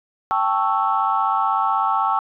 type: chord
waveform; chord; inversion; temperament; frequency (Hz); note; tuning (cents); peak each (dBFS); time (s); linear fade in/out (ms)
sine; A dominant seventh; third; equal; 784 / 880 / 1108.7 / 1318.5; G5 / A5 / C#6 / E6; 0 / 0 / 0 / 0; -22; 0.31-2.19; 0
effects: tanh soft clip ceiling -7 dBFS